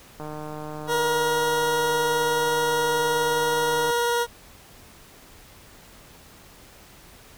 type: click train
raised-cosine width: 1 ms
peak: -22 dBFS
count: 564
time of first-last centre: 0.2-3.904 s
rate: 152 Hz
type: tone with vibrato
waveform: 20% pulse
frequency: 475 Hz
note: A#4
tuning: 33 cents sharp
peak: -16 dBFS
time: 0.87-4.27 s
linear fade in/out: 50 ms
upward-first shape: square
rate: 20 Hz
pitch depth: 10 cents each way
effects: pink hiss -49 dBFS RMS until 7.37 s